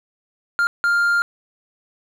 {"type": "tone bursts at uneven times", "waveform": "triangle", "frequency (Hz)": 1400, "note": "F6", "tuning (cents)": 4, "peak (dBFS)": -13, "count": 2, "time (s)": [[0.59, 0.67], [0.84, 1.22]], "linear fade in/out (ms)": 0, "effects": []}